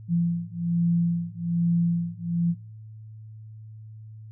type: beating tone pair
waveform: sine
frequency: 170 / 171.2 Hz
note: F3 / F3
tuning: -46 / -34 cents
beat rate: 1.2 Hz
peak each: -25 dBFS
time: 0.08-2.55 s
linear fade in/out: 50 ms
effects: noise-tail reverb RT60 0.4 s tail -22 dB re dry + added 109 Hz sine -40 dBFS peak until 4.31 s